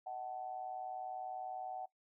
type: tone with amplitude modulation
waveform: sine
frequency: 750 Hz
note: F#5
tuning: 23 cents sharp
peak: -37 dBFS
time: 0.06-1.86 s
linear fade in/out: 10 ms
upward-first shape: sine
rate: 120 Hz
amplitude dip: 75%
effects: noise-tail reverb RT60 0.1 s tail -18 dB re dry